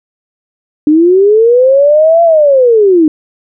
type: linear two-way sweep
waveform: sine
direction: up then down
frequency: 293.7 to 684 to 298.1 Hz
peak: -3 dBFS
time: 0.87-3.08 s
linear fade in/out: 2 ms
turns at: 2.23 s
effects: none